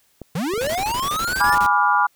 clicks, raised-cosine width 2 ms, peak -20 dBFS, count 5, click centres 0.217 / 0.537 / 0.578 / 0.673 / 0.8 s
square linear sweep, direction up, 140.2 to 1795 Hz, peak -22 dBFS, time 0.35-1.55 s, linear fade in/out 5 ms
pink noise bursts, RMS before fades -30 dBFS, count 13, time 0.61-1.664 s, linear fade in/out 0 ms, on 58 ms, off 25 ms
sine chord, G# diminished seventh, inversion none, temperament equal with one note detuned, 830.6 / 987.8 / 1174.7 / 1413.1 Hz, G#5 / B5 / D6 / F6, 0 / 0 / 0 / +20 cents, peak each -20 / -19 / -20 / -20 dBFS, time 1.4-2.07 s, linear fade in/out 10 ms
effects white hiss -61 dBFS RMS until 2.15 s

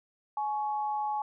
sine tone pair together, 844 / 1112.3 Hz, G#5 / C#6, +28 / +6 cents, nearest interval perfect fourth, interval 478 cents, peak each -29 / -38 dBFS, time 0.37-1.22 s, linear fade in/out 2 ms, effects none

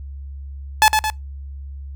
sawtooth tone with echo, 863 Hz, A5, 34 cents flat, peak -5 dBFS, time 0.82-0.88 s, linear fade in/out 0 ms, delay 110 ms, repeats 2, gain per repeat -5 dB, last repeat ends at 1.1 s, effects noise-tail reverb RT60 0.2 s tail -26 dB re dry + added 69 Hz sine -30 dBFS peak until 1.95 s

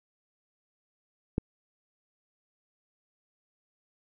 click, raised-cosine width 3 ms, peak -13 dBFS, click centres 1.381 s, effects none

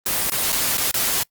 white noise with dropouts, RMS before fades -21 dBFS, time 0.06-1.23 s, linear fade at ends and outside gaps 2 ms, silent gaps 0.3-0.319 / 0.522-0.526 / 0.772-0.779 / 0.912-0.941 s, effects noise-tail reverb RT60 0.1 s tail -24 dB re dry + Opus 24 kbps

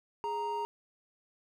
triangle tone pair together, 415.3 / 932.3 Hz, G#4 / A#5, 0 / 0 cents, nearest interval octave + major second, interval 1400 cents, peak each -36 / -31 dBFS, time 0.24-0.65 s, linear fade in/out 0 ms, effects none

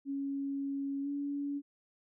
sine tone with pitch glide, 277.2 to 284.2 Hz, C#4 to C#4, 0 to +43 cents, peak -33 dBFS, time 0.05-1.62 s, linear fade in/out 50 ms, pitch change +43 cents, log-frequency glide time 1.02-1.08 s, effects none

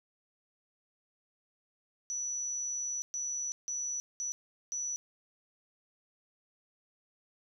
sine tone bursts at uneven times, 5920 Hz, F#8, in tune, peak -33 dBFS, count 5, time 2.1-3.02 / 3.14-3.52 / 3.68-4 / 4.2-4.32 / 4.72-4.96 s, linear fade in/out 0 ms, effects 12-bit

